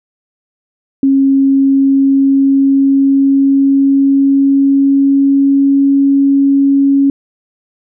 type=tone with pitch glide; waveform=sine; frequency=272 to 276.9 Hz; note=C#4 to C#4; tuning=-33 to -2 cents; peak=-6 dBFS; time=1.03-7.1 s; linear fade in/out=2 ms; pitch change=+31 cents; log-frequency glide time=1.28-5.85 s; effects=none